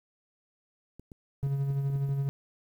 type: clicks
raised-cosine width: 3 ms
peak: -33 dBFS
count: 8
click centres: 0.996 / 1.118 / 1.43 / 1.466 / 1.704 / 1.901 / 1.957 / 2.091 s
type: tone with tremolo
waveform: triangle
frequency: 138.59 Hz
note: C#3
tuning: in tune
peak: -23 dBFS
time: 1.43-2.29 s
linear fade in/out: 0 ms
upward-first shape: sine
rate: 12 Hz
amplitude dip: 40%
effects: 10-bit